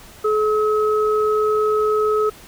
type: tone pair together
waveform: sine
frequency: 427.8 / 1282 Hz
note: A4 / E6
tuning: -49 / -49 cents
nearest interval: octave + perfect fifth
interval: 1900 cents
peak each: -16 / -21 dBFS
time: 0.24-2.3 s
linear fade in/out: 10 ms
effects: pink hiss -43 dBFS RMS until 2.47 s